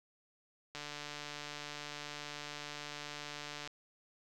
click train, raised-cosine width 0.2 ms, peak -26 dBFS, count 431, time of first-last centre 0.75-3.675 s, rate 147 Hz, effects none

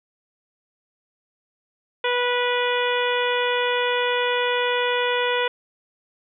harmonic tone, 490.1 Hz, B4, 13 cents flat, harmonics 1 / 2 / 3 / 4 / 5 / 6 / 7, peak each -23 / -26 / -28 / -29 / -30 / -31 / -31 dBFS, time 2.04-5.48 s, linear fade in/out 5 ms, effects none

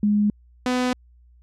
sine / sawtooth tone pair in turn, 207.7 / 250.8 Hz, G#3 / B3, 0 / +27 cents, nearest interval minor third, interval 327 cents, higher second, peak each -16 dBFS, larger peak neither, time 0.03-0.3 / 0.66-0.93 s, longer neither, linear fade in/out 2 ms, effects added 60 Hz sine -50 dBFS peak until 1.42 s + low-pass 7000 Hz 12 dB/octave

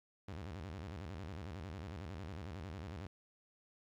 sawtooth tone with vibrato, 87.31 Hz, F2, in tune, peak -40 dBFS, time 0.28-3.07 s, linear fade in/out 5 ms, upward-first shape square, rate 11 Hz, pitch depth 220 cents each way, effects low-pass 5000 Hz 12 dB/octave + 13-bit

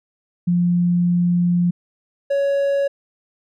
sine / triangle tone pair in turn, 175.3 / 558.5 Hz, F3 / C#5, +7 / +13 cents, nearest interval octave + minor sixth, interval 2006 cents, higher second, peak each -14 dBFS, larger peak neither, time 0.47-1.71 / 2.3-2.88 s, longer first, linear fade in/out 10 ms, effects none

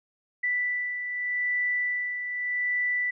sine beating tone pair, 1975.5 / 1976.33 Hz, B6 / B6, 0 / +1 cents, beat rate 0.83 Hz, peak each -26 / -35 dBFS, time 0.43-3.11 s, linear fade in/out 10 ms, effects none

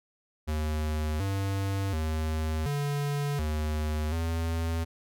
square tone with pitch steps, 76.9 / 97.9 / 78.6 / 143.8 / 76.6 / 82.4 Hz, D#2 / G2 / D#2 / D3 / D#2 / E2, -20 / -2 / +18 / -36 / -27 / 0 cents, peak -28 dBFS, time 0.47-4.85 s, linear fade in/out 20 ms, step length 730 ms, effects none

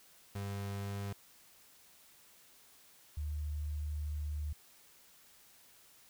35% pulse / sine tone pair in turn, 99.9 / 74.84 Hz, G2 / D2, +33 / +33 cents, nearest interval perfect fourth, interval 500 cents, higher first, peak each -36 / -35 dBFS, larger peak second, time 0.35-1.13 / 3.17-4.53 s, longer second, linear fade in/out 5 ms, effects white hiss -62 dBFS RMS until 6.09 s

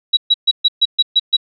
sine tone bursts, 3885 Hz, B7, 29 cents flat, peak -8 dBFS, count 8, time 0.13-1.368 s, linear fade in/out 10 ms, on 41 ms, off 130 ms, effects none

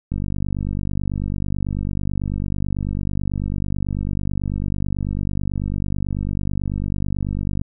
click train, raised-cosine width 5 ms, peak -12 dBFS, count 369, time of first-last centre 0.12-7.615 s, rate 49.1 Hz, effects none

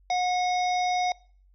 harmonic tone with a mistuned harmonic, 725 Hz, F#5, 35 cents flat, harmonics 1 / 3 / 5 / 7 / 8, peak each -23 / -33 / -37 / -40 / -41 dBFS, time 0.1-1.12 s, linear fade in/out 2 ms, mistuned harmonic 5, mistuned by +50 cents, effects noise-tail reverb RT60 0.5 s tail -24 dB re dry + added 47 Hz sine -56 dBFS peak until 1.54 s

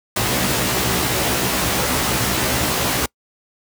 pink noise with comb filter, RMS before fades -19 dBFS, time 0.16-3.06 s, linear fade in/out 5 ms, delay 16 ms, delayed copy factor +0.9, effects noise-tail reverb RT60 0.1 s tail -26 dB re dry + high-pass 80 Hz 12 dB/octave

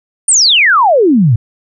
sine exponential sweep, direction down, 9397 to 103.83 Hz, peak -5 dBFS, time 0.28-1.36 s, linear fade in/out 5 ms, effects none

